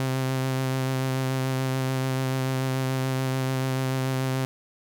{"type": "tone with vibrato", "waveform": "sawtooth", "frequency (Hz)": 131.4, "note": "C3", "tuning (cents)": 8, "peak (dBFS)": -20, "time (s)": [0, 4.45], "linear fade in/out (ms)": 0, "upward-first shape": "sine", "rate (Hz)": 6.9, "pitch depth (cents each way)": 16, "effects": []}